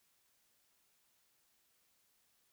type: silence
effects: white hiss -75 dBFS RMS until 2.52 s